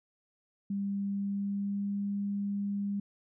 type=tone with pitch glide; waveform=sine; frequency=199.2 to 201.3 Hz; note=G3 to G3; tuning=+28 to +46 cents; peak=-30 dBFS; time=0.7-3 s; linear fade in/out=5 ms; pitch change=+18 cents; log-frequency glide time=1.11-2.02 s; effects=none